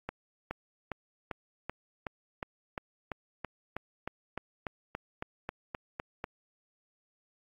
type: accelerating click train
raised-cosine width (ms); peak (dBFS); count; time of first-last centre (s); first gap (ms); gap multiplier
0.5; -20; 20; 0.09-6.241; 420; 0.97
effects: AAC 64 kbps